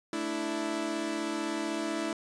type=chord; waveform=sawtooth; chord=A suspended fourth; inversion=none; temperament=equal; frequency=220 / 293.7 / 329.6 Hz; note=A3 / D4 / E4; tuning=0 / 0 / 0 cents; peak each=-35 / -32 / -29 dBFS; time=0.13-2.13 s; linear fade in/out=2 ms; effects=resampled to 22050 Hz